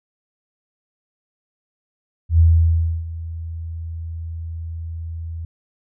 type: tone with ADSR envelope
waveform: sine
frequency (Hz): 82.41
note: E2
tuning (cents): 0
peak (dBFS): -8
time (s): 2.29-5.45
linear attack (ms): 100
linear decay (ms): 650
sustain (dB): -18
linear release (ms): 3
effects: none

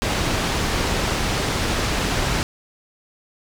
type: low-pass noise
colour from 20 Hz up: pink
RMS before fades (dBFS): -22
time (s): 0.02-2.43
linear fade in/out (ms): 0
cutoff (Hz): 6400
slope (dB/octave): 12
effects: none

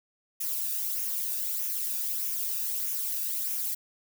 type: noise with flanger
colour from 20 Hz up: violet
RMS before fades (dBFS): -31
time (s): 0.4-3.75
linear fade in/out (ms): 10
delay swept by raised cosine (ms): 0.23 to 0.97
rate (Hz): 1.6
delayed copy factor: -0.5
effects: none

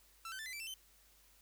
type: tone with pitch steps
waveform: sawtooth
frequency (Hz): 1337 / 1535.8 / 1764.2 / 2027 / 2328 / 2674 / 3072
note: E6 / G6 / A6 / B6 / D7 / E7 / G7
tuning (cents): +24 / -36 / +4 / +45 / -16 / +24 / -36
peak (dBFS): -40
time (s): 0.25-0.74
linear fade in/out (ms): 2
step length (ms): 70
effects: added 50 Hz sine -70 dBFS peak until 1.41 s + white hiss -67 dBFS RMS until 1.41 s

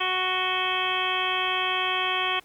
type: harmonic tone with a mistuned harmonic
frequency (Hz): 370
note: F#4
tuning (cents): 0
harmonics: 1 / 2 / 3 / 4 / 5 / 6 / 7 / 8 / 9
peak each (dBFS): -35 / -32 / -29 / -36 / -34 / -33 / -30 / -31 / -34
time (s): 0-2.4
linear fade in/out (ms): 10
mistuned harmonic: 8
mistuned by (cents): +80
effects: pink hiss -57 dBFS RMS until 2.44 s

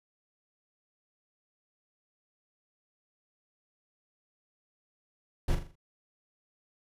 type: noise with echo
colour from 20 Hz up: brown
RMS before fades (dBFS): -26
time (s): 5.48-5.55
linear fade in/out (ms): 5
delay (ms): 41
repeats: 5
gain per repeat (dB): -7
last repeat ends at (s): 5.755
effects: resampled to 32000 Hz

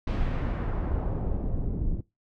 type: noise with low-pass filter sweep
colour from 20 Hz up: brown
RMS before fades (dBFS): -28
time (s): 0.07-2.01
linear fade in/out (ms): 5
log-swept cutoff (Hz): 3500 to 260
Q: 0.93
effects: noise-tail reverb RT60 0.2 s tail -20 dB re dry

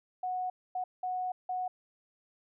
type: tone bursts at uneven times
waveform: sine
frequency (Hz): 735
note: F#5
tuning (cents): -12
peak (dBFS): -31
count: 4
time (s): 0.23-0.5 / 0.75-0.84 / 1.03-1.32 / 1.49-1.68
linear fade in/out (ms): 5
effects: none

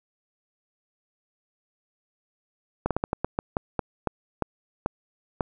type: slowing click train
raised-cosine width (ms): 1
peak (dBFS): -10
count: 13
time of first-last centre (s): 2.86-5.408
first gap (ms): 47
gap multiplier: 1.25
effects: none

